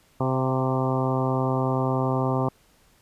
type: harmonic tone with a mistuned harmonic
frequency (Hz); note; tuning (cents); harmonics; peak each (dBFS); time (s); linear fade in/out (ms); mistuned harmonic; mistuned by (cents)
130.5; C3; -4; 1 / 2 / 3 / 4 / 5 / 6 / 7 / 8 / 9; -25 / -28 / -30 / -31 / -32 / -33 / -33 / -34 / -35; 0.2-2.49; 5; 5; +22
effects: pink hiss -60 dBFS RMS until 3.01 s + resampled to 32000 Hz